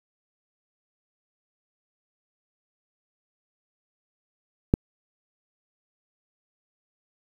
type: click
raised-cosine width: 3 ms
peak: -4 dBFS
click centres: 4.739 s
effects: 7-bit